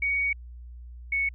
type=tone pair in turn; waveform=sine; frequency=2242 / 2215 Hz; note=C#7 / C#7; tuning=+19 / -2 cents; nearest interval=unison; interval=21 cents; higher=first; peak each=-23 dBFS; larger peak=neither; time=0.02-0.33 / 1.12-1.29 s; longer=first; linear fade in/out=5 ms; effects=added 60 Hz sine -40 dBFS peak until 1.34 s